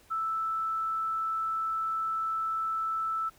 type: tone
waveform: sine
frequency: 1318.5 Hz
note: E6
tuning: in tune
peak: -28 dBFS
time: 0.1-3.3 s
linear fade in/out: 20 ms
effects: pink hiss -60 dBFS RMS until 3.38 s